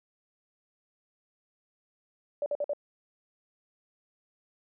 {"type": "tone bursts", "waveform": "sine", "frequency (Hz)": 581, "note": "D5", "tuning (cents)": -19, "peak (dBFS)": -27, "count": 4, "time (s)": [2.42, 2.734], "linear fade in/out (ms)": 2, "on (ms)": 41, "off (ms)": 50, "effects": []}